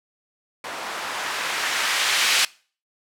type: noise with low-pass filter sweep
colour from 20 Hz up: violet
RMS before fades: -24 dBFS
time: 0.64-2.45 s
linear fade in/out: 2 ms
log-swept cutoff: 820 to 2800 Hz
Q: 0.85
effects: noise-tail reverb RT60 0.4 s tail -23 dB re dry